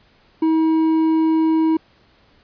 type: tone with hard clipping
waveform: sine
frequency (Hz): 320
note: D#4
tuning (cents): +49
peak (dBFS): -15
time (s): 0.42-1.77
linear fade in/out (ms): 5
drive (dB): 5
effects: pink hiss -55 dBFS RMS until 2.43 s + resampled to 11025 Hz